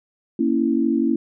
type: chord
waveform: sine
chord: A# diminished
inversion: none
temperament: equal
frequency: 233.1 / 277.2 / 329.6 Hz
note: A#3 / C#4 / E4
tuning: 0 / 0 / 0 cents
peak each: -21 dBFS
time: 0.39-1.16 s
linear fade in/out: 5 ms
effects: none